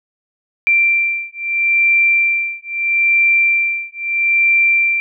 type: beating tone pair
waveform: sine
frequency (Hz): 2357 / 2357.77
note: D7 / D7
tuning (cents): +6 / +6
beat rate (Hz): 0.77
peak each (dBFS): -15 / -15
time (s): 0.67-5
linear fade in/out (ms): 0
effects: none